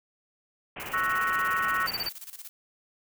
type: low-pass noise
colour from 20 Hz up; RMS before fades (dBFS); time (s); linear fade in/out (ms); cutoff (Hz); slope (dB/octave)
white; -39; 0.76-2.09; 5; 3000; 96
type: noise with tremolo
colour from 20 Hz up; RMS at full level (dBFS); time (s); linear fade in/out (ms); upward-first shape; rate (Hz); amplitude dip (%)
blue; -41; 0.8-2.49; 0; square; 17; 75
type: chord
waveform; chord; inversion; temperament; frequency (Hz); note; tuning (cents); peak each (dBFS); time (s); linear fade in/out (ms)
sine; F# dominant seventh; second; equal; 1108.7 / 1318.5 / 1480 / 1864.7; C#6 / E6 / F#6 / A#6; 0 / 0 / 0 / 0; -30; 0.93-1.87; 10
type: tone bursts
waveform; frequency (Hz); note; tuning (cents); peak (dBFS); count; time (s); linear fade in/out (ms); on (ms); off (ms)
square; 4599; D8; -37; -28; 4; 1.87-2.096; 10; 40; 22
effects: none